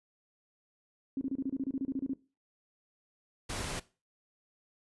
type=tone bursts; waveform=sine; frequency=269.2 Hz; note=C4; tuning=49 cents sharp; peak=-30 dBFS; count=14; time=1.17-2.135 s; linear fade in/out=2 ms; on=42 ms; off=29 ms
type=noise; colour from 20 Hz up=pink; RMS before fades=-37 dBFS; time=3.49-3.8 s; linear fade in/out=10 ms
effects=noise-tail reverb RT60 0.3 s tail -18 dB re dry + resampled to 24000 Hz